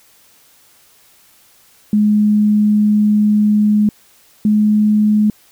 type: tone pair in turn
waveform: sine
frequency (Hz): 210 / 211.5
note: G#3 / G#3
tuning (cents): +19 / +32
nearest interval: unison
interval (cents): 13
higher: second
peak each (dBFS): -9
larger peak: neither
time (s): 1.93-3.89 / 4.45-5.3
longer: first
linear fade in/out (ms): 2
effects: white hiss -50 dBFS RMS until 5.51 s